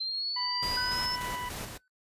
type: linear sweep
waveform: sine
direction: up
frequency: 4105 to 5300 Hz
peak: -30 dBFS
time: 0-1.16 s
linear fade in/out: 10 ms
type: harmonic tone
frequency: 987.8 Hz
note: B5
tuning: in tune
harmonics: 1 / 2 / 3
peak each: -36 / -42 / -46 dBFS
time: 0.36-1.49 s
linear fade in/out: 5 ms
type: noise with tremolo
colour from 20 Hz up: pink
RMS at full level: -38 dBFS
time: 0.62-1.78 s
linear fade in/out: 10 ms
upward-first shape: square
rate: 3.4 Hz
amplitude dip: 40%
type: tone with exponential decay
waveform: triangle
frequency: 1508 Hz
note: F#6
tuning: 32 cents sharp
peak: -29 dBFS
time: 0.77-1.88 s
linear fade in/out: 1 ms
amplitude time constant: 240 ms
effects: noise-tail reverb RT60 0.1 s tail -18 dB re dry + resampled to 32000 Hz